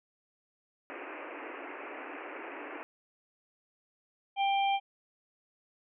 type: band-pass noise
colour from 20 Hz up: pink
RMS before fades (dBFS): -43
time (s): 0.9-2.83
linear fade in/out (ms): 0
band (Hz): 270 to 2700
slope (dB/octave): 96
type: harmonic tone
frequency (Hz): 790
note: G5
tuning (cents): +13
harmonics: 1 / 3 / 4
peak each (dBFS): -26 / -36 / -38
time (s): 4.36-4.8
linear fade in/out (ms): 50
effects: none